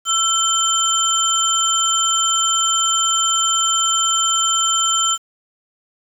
sine tone cluster, 1342 / 3090 / 7190 Hz, E6 / G7 / A8, +31 / -26 / +36 cents, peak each -19 dBFS, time 0.05-5.18 s, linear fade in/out 50 ms, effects 7-bit

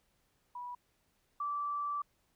sine tone pair in turn, 978 / 1163 Hz, B5 / D6, -17 / -17 cents, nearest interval minor third, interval 300 cents, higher second, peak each -40 / -33 dBFS, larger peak second, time 0.55-0.75 / 1.4-2.02 s, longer second, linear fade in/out 5 ms, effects pink hiss -75 dBFS RMS until 2.35 s

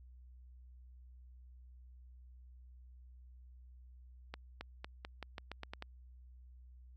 accelerating click train, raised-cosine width 0.3 ms, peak -27 dBFS, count 10, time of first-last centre 4.34-5.824 s, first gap 270 ms, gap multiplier 0.87, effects added 62 Hz sine -54 dBFS peak until 6.96 s + AAC 64 kbps

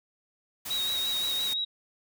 white noise, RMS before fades -37 dBFS, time 0.65-1.54 s, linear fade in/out 10 ms
sine tone with vibrato, 3800 Hz, A#7, 33 cents sharp, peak -27 dBFS, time 0.7-1.65 s, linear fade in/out 10 ms, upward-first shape triangle, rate 5.8 Hz, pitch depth 39 cents each way
effects none

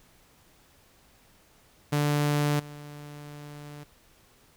sawtooth tone with level steps, 146.83 Hz, D3, in tune, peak -19 / -37 dBFS, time 1.92-3.84 s, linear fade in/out 10 ms, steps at 2.59 s, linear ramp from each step 10 ms, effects pink hiss -60 dBFS RMS until 4.56 s

